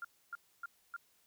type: tone bursts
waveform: sine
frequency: 1396.9 Hz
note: F6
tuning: in tune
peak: -39 dBFS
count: 4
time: 0.02-0.964 s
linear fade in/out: 2 ms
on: 26 ms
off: 280 ms
effects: white hiss -71 dBFS RMS until 1.26 s